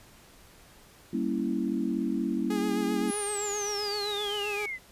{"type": "chord", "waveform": "sine", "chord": "G diminished seventh", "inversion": "none", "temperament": "equal", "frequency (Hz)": [196, 233.1, 277.2, 329.6], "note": ["G3", "Bb3", "Db4", "Fb4"], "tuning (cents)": [0, 0, 0, 0], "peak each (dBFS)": [-33, -31, -32, -32], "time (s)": [1.13, 3.11], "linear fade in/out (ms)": 5}
{"type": "tone with vibrato", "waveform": "sawtooth", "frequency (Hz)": 411.8, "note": "G#4", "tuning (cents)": -15, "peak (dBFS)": -28, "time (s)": [2.5, 4.66], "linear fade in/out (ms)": 5, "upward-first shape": "triangle", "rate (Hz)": 7.7, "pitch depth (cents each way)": 41}
{"type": "exponential sweep", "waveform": "sine", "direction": "down", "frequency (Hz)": [10620, 1971], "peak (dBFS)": -32, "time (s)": [3.07, 4.79], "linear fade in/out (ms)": 50}
{"effects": ["pink hiss -55 dBFS RMS until 4.91 s", "resampled to 32000 Hz"]}